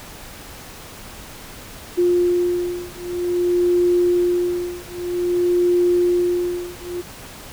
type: beating tone pair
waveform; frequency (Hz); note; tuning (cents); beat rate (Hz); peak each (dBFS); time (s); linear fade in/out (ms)
sine; 353 / 353.52; F4 / F4; +19 / +21; 0.52; -19; 1.97-7.02; 20
effects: pink hiss -38 dBFS RMS until 7.52 s